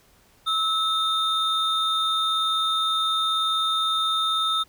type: tone pair together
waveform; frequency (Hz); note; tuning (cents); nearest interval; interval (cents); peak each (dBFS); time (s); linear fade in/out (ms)
triangle; 1300 / 3639; E6 / A#7; -24 / -42; octave + tritone; 1782; -22; 0.46-4.64; 20
effects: pink hiss -58 dBFS RMS until 4.68 s